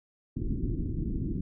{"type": "low-pass noise", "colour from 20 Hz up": "pink", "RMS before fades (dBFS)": -31, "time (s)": [0.36, 1.41], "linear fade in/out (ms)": 5, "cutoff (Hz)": 350, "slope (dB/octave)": 48, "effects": []}